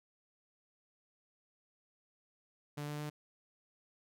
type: tone with pitch steps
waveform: sawtooth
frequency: 146.83 / 148.19 / 149.57 Hz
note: D3 / D3 / D3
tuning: 0 / +16 / +32 cents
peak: -35 dBFS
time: 2.77-3.1 s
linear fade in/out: 10 ms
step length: 110 ms
effects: none